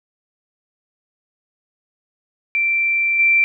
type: tone with level steps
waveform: sine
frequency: 2349 Hz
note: D7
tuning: in tune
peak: -15 / -11 dBFS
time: 2.55-3.44 s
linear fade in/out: 0 ms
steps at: 3.19 s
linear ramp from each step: 5 ms
effects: none